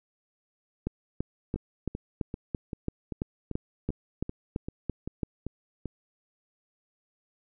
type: two click trains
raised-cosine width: 3 ms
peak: -21 / -16 dBFS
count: 12 / 14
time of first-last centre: 1.56-5.857 / 0.87-5.232 s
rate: 2.56 / 2.98 Hz
effects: none